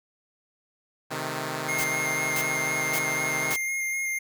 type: chord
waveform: 5% pulse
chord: A diminished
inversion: first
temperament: equal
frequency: 130.81 / 155.56 / 220 Hz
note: C3 / Eb3 / A3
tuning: 0 / 0 / 0 cents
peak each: -22 / -21 / -27 dBFS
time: 1.1-3.55 s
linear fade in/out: 20 ms
type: tone with vibrato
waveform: square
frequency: 2128 Hz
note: C7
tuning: 29 cents sharp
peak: -27 dBFS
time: 1.68-4.19 s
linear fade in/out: 10 ms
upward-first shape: square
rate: 4 Hz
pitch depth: 13 cents each way
type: noise bursts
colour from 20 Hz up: white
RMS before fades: -30 dBFS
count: 4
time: 1.78-3.566 s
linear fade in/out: 10 ms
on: 64 ms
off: 510 ms
effects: none